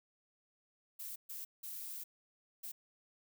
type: noise bursts at uneven times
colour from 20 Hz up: violet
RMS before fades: -45 dBFS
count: 4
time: 0.99-1.16 / 1.29-1.45 / 1.63-2.04 / 2.63-2.72 s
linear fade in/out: 10 ms
effects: none